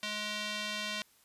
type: tone with band-pass filter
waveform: square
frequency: 210.5 Hz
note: G#3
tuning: 24 cents sharp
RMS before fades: -37 dBFS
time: 0.03-1.02 s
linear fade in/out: 0 ms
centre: 3400 Hz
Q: 1.3
effects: white hiss -65 dBFS RMS until 1.24 s + resampled to 32000 Hz